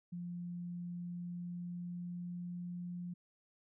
sine tone with pitch glide, 174.9 to 176.32 Hz, F3 to F3, +3 to +17 cents, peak -40 dBFS, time 0.12-3.14 s, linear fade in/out 10 ms, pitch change +14 cents, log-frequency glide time 0.93-2.88 s, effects none

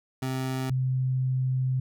25% pulse / sine tone pair in turn, 130.81 / 129.53 Hz, C3 / C3, 0 / -17 cents, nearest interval unison, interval 17 cents, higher first, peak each -24 / -23 dBFS, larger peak second, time 0.22-0.7 / 0.7-1.8 s, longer second, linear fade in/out 5 ms, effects none

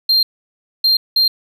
triangle tone bursts at uneven times, 4186 Hz, C8, in tune, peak -9 dBFS, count 3, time 0.09-0.23 / 0.84-0.97 / 1.16-1.28 s, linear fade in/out 5 ms, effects none

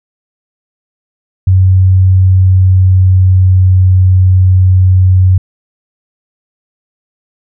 sine tone with pitch glide, 93.6 to 92.79 Hz, F#2 to F#2, +20 to +5 cents, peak -3 dBFS, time 1.47-5.38 s, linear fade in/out 5 ms, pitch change -15 cents, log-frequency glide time 2.22-3.86 s, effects none

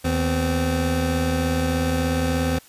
25% pulse tone pair together, 80.33 / 257.7 Hz, E2 / C4, -44 / -26 cents, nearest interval octave + minor sixth, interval 2018 cents, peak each -19 dBFS, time 0.04-2.59 s, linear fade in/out 10 ms, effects white hiss -50 dBFS RMS until 2.68 s + resampled to 32000 Hz

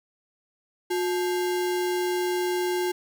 sine tone with sample-and-hold, 360 Hz, F#4, 47 cents flat, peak -23 dBFS, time 0.9-2.92 s, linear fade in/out 10 ms, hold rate 1225 Hz, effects none

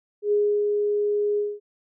sine tone with ADSR envelope, 414.1 Hz, G#4, 5 cents flat, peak -17 dBFS, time 0.22-1.6 s, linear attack 99 ms, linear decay 320 ms, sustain -3 dB, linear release 220 ms, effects none

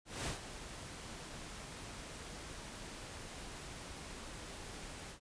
pink noise with ADSR envelope, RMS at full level -38 dBFS, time 0.05-5.2 s, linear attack 220 ms, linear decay 110 ms, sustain -10 dB, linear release 100 ms, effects resampled to 22050 Hz

